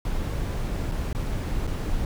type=noise with dropouts; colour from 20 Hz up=brown; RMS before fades=-27 dBFS; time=0.05-2.05 s; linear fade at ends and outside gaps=2 ms; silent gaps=0.916-0.919 / 1.13-1.148 / 1.669-1.674 s; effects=none